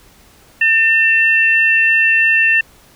sine tone pair together, 1800 / 2697 Hz, A6 / E7, +39 / +39 cents, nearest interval perfect fifth, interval 700 cents, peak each -12 dBFS, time 0.61-2.61 s, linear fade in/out 5 ms, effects pink hiss -47 dBFS RMS until 2.95 s

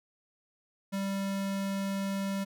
square tone, 196 Hz, G3, in tune, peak -31 dBFS, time 0.92-2.45 s, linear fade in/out 20 ms, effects none

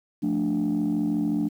sine chord, D minor, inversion first, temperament equal, 174.61 / 220 / 293.7 Hz, F3 / A3 / D4, 0 / 0 / 0 cents, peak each -28 / -25 / -23 dBFS, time 0.22-1.49 s, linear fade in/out 20 ms, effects tanh soft clip ceiling -18 dBFS + 9-bit

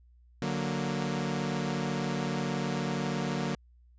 sawtooth chord, D augmented, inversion none, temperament equal, 146.83 / 185 / 233.1 Hz, D3 / F#3 / A#3, 0 / 0 / 0 cents, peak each -30 dBFS, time 0.42-3.55 s, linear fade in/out 2 ms, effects added 60 Hz sine -56 dBFS peak until 3.98 s + resampled to 16000 Hz

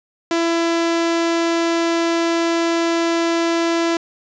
sawtooth tone, 334.9 Hz, E4, 27 cents sharp, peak -12 dBFS, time 0.31-3.97 s, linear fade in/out 2 ms, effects resampled to 16000 Hz + 9-bit

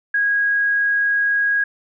sine tone, 1646 Hz, G#6, 16 cents flat, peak -15 dBFS, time 0.14-1.64 s, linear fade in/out 5 ms, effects none

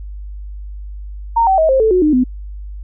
sine tone with pitch steps, 922 / 766.4 / 637.1 / 529.5 / 440.2 / 365.9 / 304.1 / 252.8 Hz, A#5 / G5 / D#5 / C5 / A4 / F#4 / D#4 / B3, -19 / -39 / +41 / +21 / +1 / -19 / -40 / +41 cents, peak -9 dBFS, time 1.36-2.24 s, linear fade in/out 10 ms, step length 110 ms, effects added 50 Hz sine -26 dBFS peak until 2.83 s

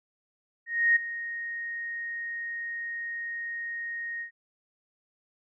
sine tone with ADSR envelope, 1864.7 Hz, A#6, in tune, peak -17 dBFS, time 0.66-4.31 s, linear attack 300 ms, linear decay 11 ms, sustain -15 dB, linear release 100 ms, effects none

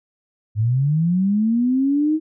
sine linear sweep, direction up, 101.9 to 318.4 Hz, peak -15 dBFS, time 0.55-2.2 s, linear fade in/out 50 ms, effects none

